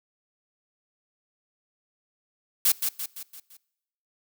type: noise with echo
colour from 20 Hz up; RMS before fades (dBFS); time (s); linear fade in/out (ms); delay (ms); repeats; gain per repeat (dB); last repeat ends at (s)
blue; -20; 2.65-2.72; 5; 170; 5; -6; 3.57
effects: noise-tail reverb RT60 0.9 s tail -23 dB re dry